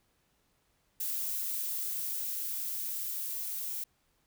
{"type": "noise with level ramp", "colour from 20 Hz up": "violet", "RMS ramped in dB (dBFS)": [-34, -37], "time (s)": [1, 3.84], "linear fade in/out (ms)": 5, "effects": ["pink hiss -73 dBFS RMS until 4.26 s"]}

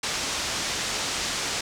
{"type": "low-pass noise", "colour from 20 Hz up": "white", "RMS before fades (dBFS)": -29, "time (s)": [0.03, 1.61], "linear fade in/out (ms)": 5, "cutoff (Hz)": 7100, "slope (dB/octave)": 24, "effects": []}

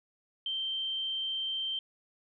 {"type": "tone", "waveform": "sine", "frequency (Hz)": 3132, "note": "G7", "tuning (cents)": -2, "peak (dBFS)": -31, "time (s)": [0.46, 1.79], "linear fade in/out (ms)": 2, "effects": []}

